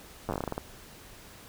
slowing click train, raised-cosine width 1 ms, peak -17 dBFS, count 12, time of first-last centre 0.29-0.579 s, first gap 9 ms, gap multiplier 1.2, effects pink hiss -50 dBFS RMS until 1.48 s

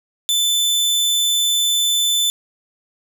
sawtooth tone, 3520 Hz, A7, in tune, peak -12 dBFS, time 0.29-2.3 s, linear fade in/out 0 ms, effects none

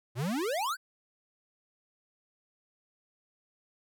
square exponential sweep, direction up, 110 to 1618 Hz, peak -30 dBFS, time 0.15-0.77 s, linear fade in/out 50 ms, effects none

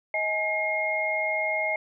sine tone cluster, 632 / 837 / 2140 Hz, D#5 / G#5 / C7, +27 / +13 / +38 cents, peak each -29 / -33 / -26 dBFS, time 0.14-1.76 s, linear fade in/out 2 ms, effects none

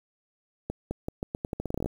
accelerating click train, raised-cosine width 2 ms, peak -17 dBFS, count 16, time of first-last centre 0.7-1.86 s, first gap 210 ms, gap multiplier 0.83, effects 8-bit

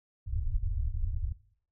pink low-pass noise, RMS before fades -31 dBFS, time 0.26-1.33 s, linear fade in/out 10 ms, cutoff 110 Hz, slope 96 dB/octave, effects noise-tail reverb RT60 0.6 s tail -18 dB re dry

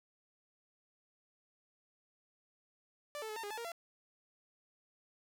sawtooth tone with pitch steps, 587 / 439 / 429 / 906 / 409.9 / 867 / 467.6 / 679 Hz, D5 / A4 / A4 / A#5 / G#4 / A5 / A#4 / F5, -1 / -4 / -44 / -50 / -23 / -26 / +5 / -49 cents, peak -37 dBFS, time 3.15-3.718 s, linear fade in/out 0 ms, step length 71 ms, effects none

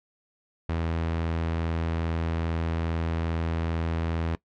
sawtooth tone, 82.41 Hz, E2, in tune, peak -22 dBFS, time 0.69-4.35 s, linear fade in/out 0 ms, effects noise-tail reverb RT60 0.1 s tail -21 dB re dry + low-pass 3000 Hz 12 dB/octave

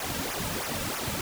pink noise with flanger, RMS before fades -32 dBFS, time 0-1.21 s, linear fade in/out 2 ms, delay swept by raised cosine 0.23 to 2.83 ms, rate 3.1 Hz, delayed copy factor -0.8, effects none

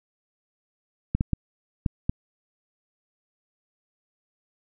clicks, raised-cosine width 5 ms, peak -10 dBFS, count 5, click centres 1.15 / 1.209 / 1.333 / 1.862 / 2.095 s, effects none

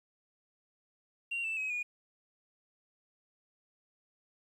sine tone with pitch steps, 2760 / 2651 / 2546 / 2445 Hz, F7 / E7 / D#7 / D#7, -21 / +9 / +39 / -31 cents, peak -31 dBFS, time 1.31-1.83 s, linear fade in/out 10 ms, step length 130 ms, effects tanh soft clip ceiling -30 dBFS + 11-bit

